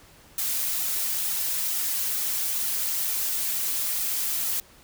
blue noise with flanger, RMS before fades -27 dBFS, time 0.38-4.6 s, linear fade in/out 2 ms, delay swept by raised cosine 1.8 to 7.1 ms, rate 2.2 Hz, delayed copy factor -0.8, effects pink hiss -53 dBFS RMS until 4.83 s

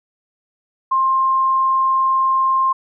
sine tone, 1058 Hz, C6, 19 cents sharp, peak -13 dBFS, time 0.91-2.73 s, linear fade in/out 10 ms, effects none

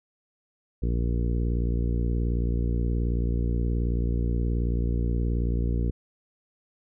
harmonic tone, 58.7 Hz, A#1, 13 cents sharp, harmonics 1 / 2 / 3 / 4 / 5 / 6 / 7 / 8, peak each -24 / -30 / -34 / -36 / -38 / -40 / -41 / -42 dBFS, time 0.82-5.91 s, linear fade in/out 10 ms, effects none

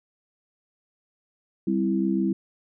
sine chord, C major, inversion second, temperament equal, 196 / 261.6 / 329.6 Hz, G3 / C4 / E4, 0 / 0 / 0 cents, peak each -24 / -28 / -25 dBFS, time 1.67-2.33 s, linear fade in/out 5 ms, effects none

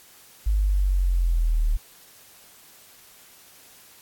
sine linear sweep, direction down, 51.91 to 37.16 Hz, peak -18 dBFS, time 0.46-1.77 s, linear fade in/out 10 ms, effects white hiss -51 dBFS RMS until 4.01 s + AAC 64 kbps

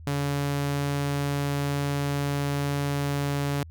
sawtooth tone, 142.1 Hz, C#3, 43 cents sharp, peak -21 dBFS, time 0.07-3.63 s, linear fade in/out 2 ms, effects added 81 Hz sine -41 dBFS peak until 3.7 s

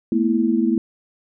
sine chord, A suspended second, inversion none, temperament equal with one note detuned, 220 / 241.2 / 329.6 Hz, A3 / B3 / E4, 0 / -41 / 0 cents, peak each -20 dBFS, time 0.12-0.78 s, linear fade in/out 2 ms, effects none

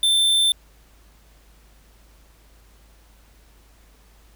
square tone, 3554 Hz, A7, 17 cents sharp, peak -16 dBFS, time 0.03-0.52 s, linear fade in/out 2 ms, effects added 52 Hz sine -51 dBFS peak until 4.35 s + pink hiss -57 dBFS RMS until 4.35 s

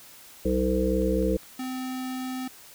harmonic tone, 63.7 Hz, C2, 46 cents flat, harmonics 1 / 3 / 5 / 7 / 8, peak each -28 / -28 / -28 / -28 / -28 dBFS, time 0.45-1.37 s, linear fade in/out 5 ms
click train, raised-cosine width 0.3 ms, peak -33 dBFS, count 4, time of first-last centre 1.02-1.639 s, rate 4.85 Hz
square tone, 257.4 Hz, C4, 28 cents flat, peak -31 dBFS, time 1.59-2.48 s, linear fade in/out 5 ms
effects white hiss -49 dBFS RMS until 2.74 s

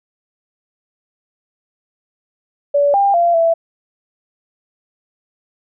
sine tone with pitch steps, 573 / 798 / 688 / 664 Hz, D5 / G5 / F5 / E5, -43 / +31 / -26 / +12 cents, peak -10 dBFS, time 2.74-3.54 s, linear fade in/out 10 ms, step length 200 ms, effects none

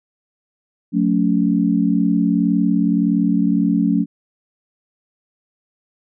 sine tone cluster, 181 / 220.5 / 282.4 Hz, F#3 / A3 / C#4, -38 / +4 / +32 cents, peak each -18 dBFS, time 0.92-4.06 s, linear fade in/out 50 ms, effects none

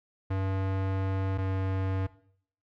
square tone pair in turn, 95.9 / 95.24 Hz, G2 / G2, -37 / -49 cents, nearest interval unison, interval 12 cents, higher first, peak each -28 dBFS, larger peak neither, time 0.3-1.38 / 1.38-2.07 s, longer first, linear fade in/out 10 ms, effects noise-tail reverb RT60 0.6 s tail -18 dB re dry + low-pass 2000 Hz 12 dB/octave

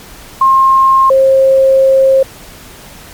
sine tone pair in turn, 1066 / 534.1 Hz, C6 / C5, +32 / +36 cents, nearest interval octave, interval 1196 cents, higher first, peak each -4 dBFS, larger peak neither, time 0.41-1.1 / 1.1-2.23 s, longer second, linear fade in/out 5 ms, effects pink hiss -34 dBFS RMS until 3.13 s + MP3 96 kbps

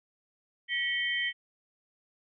sine tone cluster, 1927 / 2210 / 3112 Hz, B6 / C#7 / G7, -43 / -6 / -13 cents, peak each -30 / -35 / -33 dBFS, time 0.68-1.33 s, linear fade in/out 50 ms, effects none

